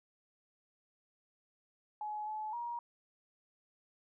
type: tone with pitch steps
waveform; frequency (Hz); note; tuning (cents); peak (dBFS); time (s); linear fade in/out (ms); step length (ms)
sine; 846 / 859 / 949; G#5 / A5 / A#5; +32 / -42 / +31; -37; 2.01-2.79; 2; 260
effects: none